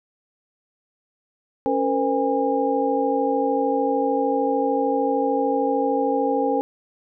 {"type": "tone cluster", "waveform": "sine", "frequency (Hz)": [276.2, 458.7, 512, 814], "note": ["C#4", "A#4", "C5", "G#5"], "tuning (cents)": [-6, -28, -38, -35], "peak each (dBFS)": -24, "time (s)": [1.66, 6.61], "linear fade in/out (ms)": 0, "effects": []}